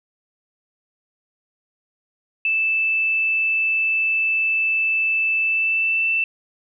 sine tone with pitch glide, 2637 to 2663 Hz, E7 to E7, 0 to +17 cents, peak -17 dBFS, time 2.45-6.24 s, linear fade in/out 2 ms, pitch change +17 cents, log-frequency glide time 5.4-6.07 s, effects none

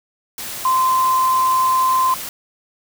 sine tone in noise, 1037 Hz, C6, 16 cents flat, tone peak -13 dBFS, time 0.65-2.14 s, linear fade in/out 2 ms, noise white, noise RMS -29 dBFS, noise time 0.38-2.29 s, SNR +13 dB, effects none

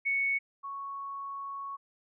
sine tone pair in turn, 2217 / 1108.5 Hz, C#7 / C#6, 0 / 0 cents, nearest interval octave, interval 1200 cents, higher first, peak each -26 / -36 dBFS, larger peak first, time 0.05-0.39 / 0.63-1.77 s, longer second, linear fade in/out 20 ms, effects none

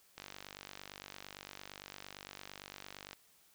click train, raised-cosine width 0.2 ms, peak -28 dBFS, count 145, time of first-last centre 0.18-3.131 s, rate 48.8 Hz, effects white hiss -67 dBFS RMS until 3.54 s

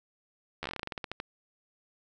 slowing click train, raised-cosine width 0.3 ms, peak -19 dBFS, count 16, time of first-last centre 0.63-1.201 s, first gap 12 ms, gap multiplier 1.15, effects none

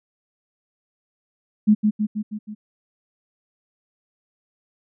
sine tone with echo, 211.9 Hz, G#3, 35 cents sharp, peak -10 dBFS, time 1.67-1.75 s, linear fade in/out 20 ms, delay 160 ms, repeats 5, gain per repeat -4 dB, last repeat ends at 2.55 s, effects none

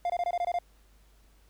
triangle tone bursts, 701 Hz, F5, 6 cents sharp, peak -24 dBFS, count 8, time 0.05-0.588 s, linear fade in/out 2 ms, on 48 ms, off 22 ms, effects added 50 Hz sine -58 dBFS peak until 1.49 s + pink hiss -66 dBFS RMS until 1.49 s

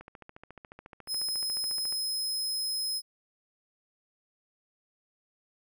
click train, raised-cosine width 0.5 ms, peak -31 dBFS, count 28, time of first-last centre 0.01-1.925 s, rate 14.1 Hz
sawtooth tone, 5120 Hz, D#8, 49 cents sharp, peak -27 dBFS, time 1.07-3.02 s, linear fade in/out 50 ms
effects none

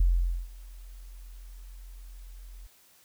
sine tone with ADSR envelope, 43.49 Hz, F1, 6 cents flat, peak -18 dBFS, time 0-2.67 s, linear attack 5 ms, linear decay 470 ms, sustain -24 dB, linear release 7 ms, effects white hiss -60 dBFS RMS until 3.04 s

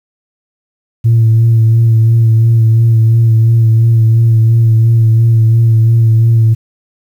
sine tone with vibrato, 113.6 Hz, A#2, 44 cents flat, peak -3 dBFS, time 1.04-6.55 s, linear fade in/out 20 ms, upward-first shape sine, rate 2.9 Hz, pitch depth 29 cents each way, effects tanh soft clip ceiling -2 dBFS + 7-bit

